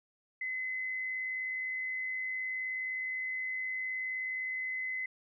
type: tone with amplitude modulation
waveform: sine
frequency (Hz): 2036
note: C7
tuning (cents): -48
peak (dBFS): -32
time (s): 0.41-5.06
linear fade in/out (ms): 5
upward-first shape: sine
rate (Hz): 99.3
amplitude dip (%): 30
effects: none